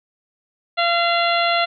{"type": "harmonic tone with a mistuned harmonic", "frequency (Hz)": 685, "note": "F5", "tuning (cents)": -34, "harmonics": [1, 2, 3, 4, 5, 6], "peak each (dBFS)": [-19, -22, -24, -25, -26, -27], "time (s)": [0.77, 1.66], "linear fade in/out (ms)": 20, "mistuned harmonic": 4, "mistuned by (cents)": 22, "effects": []}